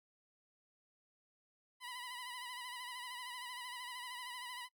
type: tone with vibrato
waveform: 15% pulse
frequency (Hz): 987.8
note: B5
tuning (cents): 0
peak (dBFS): -38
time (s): 1.8-4.69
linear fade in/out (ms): 50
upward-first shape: sine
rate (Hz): 13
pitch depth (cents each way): 58
effects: noise-tail reverb RT60 0.1 s tail -21 dB re dry + MP3 96 kbps